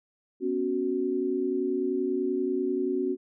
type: chord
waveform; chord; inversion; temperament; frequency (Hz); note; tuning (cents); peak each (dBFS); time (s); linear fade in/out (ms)
sine; B suspended second; none; equal; 246.9 / 277.2 / 370; B3 / C#4 / F#4; 0 / 0 / 0; -33 / -30 / -27; 0.4-3.17; 50
effects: none